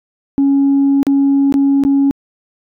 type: tone with dropouts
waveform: sine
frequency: 277.2 Hz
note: C#4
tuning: in tune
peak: -7 dBFS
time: 0.38-2.11 s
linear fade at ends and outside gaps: 0 ms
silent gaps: 1.03-1.068 / 1.524-1.541 / 1.837-1.85 s
effects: tanh soft clip ceiling -6 dBFS